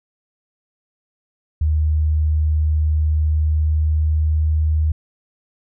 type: tone with pitch glide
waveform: sine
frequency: 77 to 77.63 Hz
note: D#2 to D#2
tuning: -17 to -3 cents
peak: -14 dBFS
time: 1.61-4.92 s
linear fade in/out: 5 ms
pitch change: +14 cents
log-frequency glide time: 3.23-4.51 s
effects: none